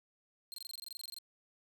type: tone bursts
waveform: sawtooth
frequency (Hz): 4186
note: C8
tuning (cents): 0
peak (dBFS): -40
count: 16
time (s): 0.52-1.185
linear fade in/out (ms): 0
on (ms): 20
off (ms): 23
effects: none